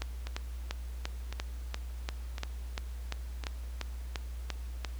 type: two click trains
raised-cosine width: 0.2 ms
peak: -17 / -22 dBFS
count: 15 / 4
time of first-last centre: 0.02-4.848 / 0.27-3.438 s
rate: 2.9 / 0.947 Hz
effects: added 60 Hz sine -37 dBFS peak until 4.99 s + pink hiss -56 dBFS RMS until 4.99 s